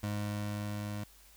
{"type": "tone with level ramp", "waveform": "25% pulse", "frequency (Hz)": 103.83, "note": "G#2", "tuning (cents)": 0, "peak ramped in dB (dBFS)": [-29, -33], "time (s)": [0.03, 1.04], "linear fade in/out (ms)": 5, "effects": ["added 50 Hz sine -61 dBFS peak until 1.36 s", "white hiss -60 dBFS RMS until 1.36 s"]}